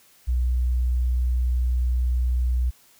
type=tone; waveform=sine; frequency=61.74 Hz; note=B1; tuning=in tune; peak=-19 dBFS; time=0.27-2.71 s; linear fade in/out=20 ms; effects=white hiss -56 dBFS RMS until 2.99 s